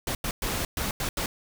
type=noise bursts at uneven times; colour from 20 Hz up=pink; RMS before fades=-29 dBFS; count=6; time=0.07-0.15 / 0.24-0.31 / 0.42-0.65 / 0.77-0.91 / 1-1.09 / 1.17-1.26 s; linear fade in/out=2 ms; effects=none